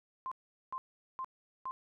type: tone bursts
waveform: sine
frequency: 1046.5 Hz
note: C6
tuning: in tune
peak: -36 dBFS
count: 4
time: 0.26-1.71 s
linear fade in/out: 0 ms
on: 55 ms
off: 410 ms
effects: none